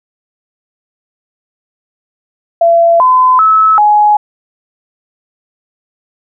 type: tone with pitch steps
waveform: sine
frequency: 676 / 1018 / 1298 / 838 Hz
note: E5 / C6 / E6 / G#5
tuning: +43 / -48 / -27 / +15 cents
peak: -4 dBFS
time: 2.61-4.17 s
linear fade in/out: 5 ms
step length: 390 ms
effects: none